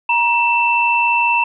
sine tone pair together, 945.9 / 2669 Hz, A#5 / E7, +25 / +21 cents, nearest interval octave + tritone, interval 1796 cents, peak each -15 dBFS, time 0.09-1.44 s, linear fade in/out 5 ms, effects none

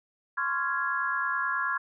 sine chord, Db major seventh, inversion third, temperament just, 1039.4 / 1108.7 / 1385.9 / 1663.1 Hz, C6 / Db6 / F6 / Ab6, -12 / 0 / -14 / +2 cents, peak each -33 / -34 / -31 / -30 dBFS, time 0.37-1.78 s, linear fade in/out 10 ms, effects none

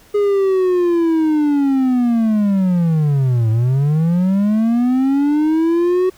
triangle linear two-way sweep, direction down then up, 415.3 to 108.5 to 374.2 Hz, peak -10 dBFS, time 0.14-6.1 s, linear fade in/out 10 ms, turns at 3.5 s, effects pink hiss -48 dBFS RMS until 6.17 s

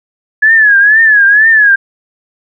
sine tone with vibrato, 1700 Hz, G#6, 40 cents sharp, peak -3 dBFS, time 0.42-1.76 s, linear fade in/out 10 ms, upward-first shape triangle, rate 2.1 Hz, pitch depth 130 cents each way, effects none

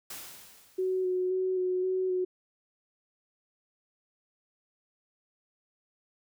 white noise with exponential decay, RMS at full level -40 dBFS, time 0.1-1.3 s, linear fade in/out 5 ms, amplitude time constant 260 ms
sine tone with vibrato, 370 Hz, F#4, in tune, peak -26 dBFS, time 0.78-2.25 s, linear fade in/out 10 ms, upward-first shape square, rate 1.9 Hz, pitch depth 15 cents each way
effects none

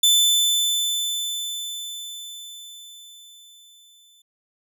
sawtooth tone with exponential decay, 3520 Hz, A7, in tune, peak -10 dBFS, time 0.03-4.22 s, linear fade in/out 5 ms, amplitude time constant 910 ms, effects none

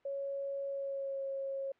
sine tone with pitch glide, 554.4 to 544.6 Hz, C#5 to C#5, 0 to -31 cents, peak -35 dBFS, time 0.05-1.72 s, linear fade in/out 5 ms, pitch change -31 cents, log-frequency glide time 0.68-1.23 s, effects white hiss -70 dBFS RMS until 1.79 s + low-pass 2000 Hz 12 dB/octave

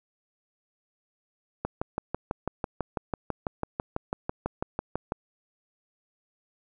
click train, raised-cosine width 1 ms, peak -14 dBFS, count 22, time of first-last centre 1.65-5.121 s, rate 6.05 Hz, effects none

